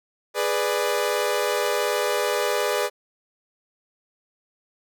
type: chord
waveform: sawtooth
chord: G# diminished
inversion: none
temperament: equal with one note detuned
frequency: 415.3 / 493.9 / 591.4 Hz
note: G#4 / B4 / D5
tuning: 0 / 0 / +12 cents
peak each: -22 dBFS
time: 0.34-2.9 s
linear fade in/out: 50 ms
effects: none